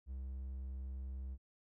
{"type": "tone", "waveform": "triangle", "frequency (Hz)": 65.6, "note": "C2", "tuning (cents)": 5, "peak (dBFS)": -39, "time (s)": [0.06, 1.38], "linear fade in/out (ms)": 50, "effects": []}